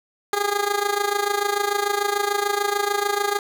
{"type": "tone with amplitude modulation", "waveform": "15% pulse", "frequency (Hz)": 407.7, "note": "G#4", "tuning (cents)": -32, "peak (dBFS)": -11, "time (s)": [0.33, 3.39], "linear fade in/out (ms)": 2, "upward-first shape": "sine", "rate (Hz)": 26.8, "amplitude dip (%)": 75, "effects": []}